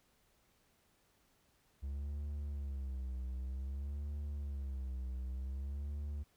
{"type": "tone with vibrato", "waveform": "triangle", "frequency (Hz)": 68, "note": "C#2", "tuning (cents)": -33, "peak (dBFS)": -36, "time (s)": [1.82, 6.24], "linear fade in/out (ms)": 20, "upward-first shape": "sine", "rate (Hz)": 0.53, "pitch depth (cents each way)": 120, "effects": ["pink hiss -73 dBFS RMS until 6.36 s"]}